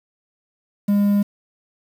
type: tone with quantisation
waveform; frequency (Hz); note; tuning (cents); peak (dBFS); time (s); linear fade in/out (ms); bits
triangle; 203.2; G#3; -38; -12; 0.88-1.23; 10; 7
effects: none